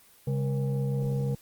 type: tone with frequency modulation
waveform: sine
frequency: 136.5 Hz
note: C#3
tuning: 26 cents flat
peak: -25 dBFS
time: 0.27-1.35 s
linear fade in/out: 5 ms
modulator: 339 Hz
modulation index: 0.69
effects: white hiss -57 dBFS RMS until 1.41 s + Opus 24 kbps